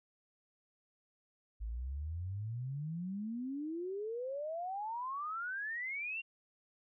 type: exponential sweep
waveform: sine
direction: up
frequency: 51.91 to 2794 Hz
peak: -37 dBFS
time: 1.6-6.22 s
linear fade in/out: 20 ms
effects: none